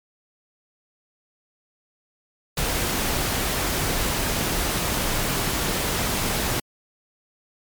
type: noise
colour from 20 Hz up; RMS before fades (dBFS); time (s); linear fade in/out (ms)
pink; -24; 2.57-6.6; 5
effects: MP3 96 kbps